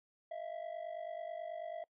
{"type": "ring-modulated tone", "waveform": "triangle", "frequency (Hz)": 659.3, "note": "E5", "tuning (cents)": 0, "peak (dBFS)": -36, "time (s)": [0.31, 1.84], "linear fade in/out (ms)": 2, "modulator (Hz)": 24.6, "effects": ["noise-tail reverb RT60 0.1 s tail -24 dB re dry", "resampled to 8000 Hz"]}